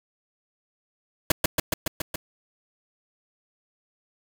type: noise with echo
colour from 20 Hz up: pink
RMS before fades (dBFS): -18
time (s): 1.3-1.32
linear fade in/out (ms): 5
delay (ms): 140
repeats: 6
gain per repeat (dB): -2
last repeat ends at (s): 2.16
effects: none